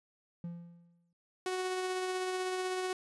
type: tone with exponential decay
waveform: triangle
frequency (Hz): 171.5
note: F3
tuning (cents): -31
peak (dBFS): -34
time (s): 0.44-1.13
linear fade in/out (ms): 2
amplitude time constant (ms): 150
type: tone with tremolo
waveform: sawtooth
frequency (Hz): 370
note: F#4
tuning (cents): 0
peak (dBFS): -28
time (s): 1.46-2.93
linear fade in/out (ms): 2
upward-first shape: sine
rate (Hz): 16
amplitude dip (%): 25
effects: resampled to 24000 Hz